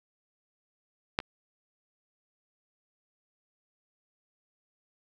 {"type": "clicks", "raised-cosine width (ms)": 0.3, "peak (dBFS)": [-9, -25], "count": 2, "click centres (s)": [1.189, 1.202], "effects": []}